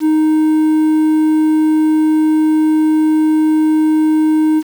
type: tone with quantisation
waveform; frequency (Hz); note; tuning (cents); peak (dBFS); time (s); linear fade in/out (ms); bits
triangle; 311.1; D#4; 0; -7; 0-4.63; 50; 6
effects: none